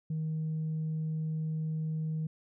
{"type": "tone", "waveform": "sine", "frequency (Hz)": 157.4, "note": "D#3", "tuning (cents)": 20, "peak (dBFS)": -29, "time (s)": [0.1, 2.27], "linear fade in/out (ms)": 5, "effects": ["tanh soft clip ceiling -28 dBFS"]}